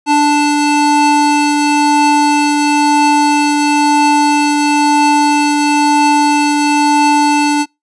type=tone pair together; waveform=square; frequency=293.7 / 880.1 Hz; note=D4 / A5; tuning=0 / 0 cents; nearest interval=octave + perfect fifth; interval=1900 cents; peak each=-12 dBFS; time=0.06-7.66 s; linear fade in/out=50 ms; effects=noise-tail reverb RT60 0.2 s tail -26 dB re dry + resampled to 22050 Hz